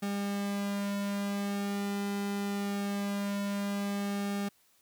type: tone with flanger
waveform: sawtooth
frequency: 201.1 Hz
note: G3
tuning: 44 cents sharp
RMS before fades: -33 dBFS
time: 0.02-4.49 s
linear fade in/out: 10 ms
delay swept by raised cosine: 2 to 3.2 ms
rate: 0.23 Hz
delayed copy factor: -0.75
effects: white hiss -67 dBFS RMS until 4.81 s